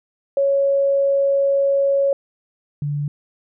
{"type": "tone pair in turn", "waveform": "sine", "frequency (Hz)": [554.4, 145.57], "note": ["C#5", "D3"], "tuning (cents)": [0, -15], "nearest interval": "octave + major seventh", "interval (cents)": 2315, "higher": "first", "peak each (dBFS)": [-14, -20], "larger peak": "first", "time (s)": [[0.37, 2.13], [2.82, 3.08]], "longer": "first", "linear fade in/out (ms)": 2, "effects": []}